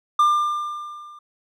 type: tone with level ramp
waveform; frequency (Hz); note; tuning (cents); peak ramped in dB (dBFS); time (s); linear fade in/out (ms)
triangle; 1196; D6; +31; -10 to -39; 0.19-1.19; 5
effects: none